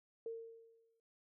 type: tone with exponential decay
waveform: sine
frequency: 455.9 Hz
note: A#4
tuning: 39 cents flat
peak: -39 dBFS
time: 0.26-1 s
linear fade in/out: 2 ms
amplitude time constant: 160 ms
effects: none